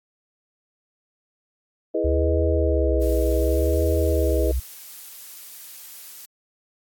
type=chord; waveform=sine; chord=E major seventh; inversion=none; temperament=equal; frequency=329.6 / 415.3 / 493.9 / 622.3 Hz; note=E4 / G#4 / B4 / D#5; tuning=0 / 0 / 0 / 0 cents; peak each=-26 dBFS; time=1.94-4.52 s; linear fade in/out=10 ms
type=tone with vibrato; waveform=sine; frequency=69.9 Hz; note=C#2; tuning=15 cents sharp; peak=-20 dBFS; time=2.04-4.6 s; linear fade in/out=10 ms; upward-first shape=sine; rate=0.66 Hz; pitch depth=200 cents each way
type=noise; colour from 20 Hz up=blue; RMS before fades=-40 dBFS; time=3.01-6.26 s; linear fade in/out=10 ms
effects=AAC 64 kbps